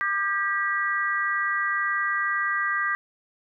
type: tone cluster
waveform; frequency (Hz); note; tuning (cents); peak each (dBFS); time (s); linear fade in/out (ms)
sine; 1195 / 1596 / 1938; D6 / G6 / B6; +30 / +31 / -33; -27; 0.01-2.95; 0
effects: none